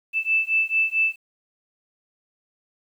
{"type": "beating tone pair", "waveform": "sine", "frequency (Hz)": [2637, 2641.5], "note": ["E7", "E7"], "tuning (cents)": [0, 3], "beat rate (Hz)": 4.5, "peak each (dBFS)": -22, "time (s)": [0.13, 1.16], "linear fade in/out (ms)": 50, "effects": ["9-bit"]}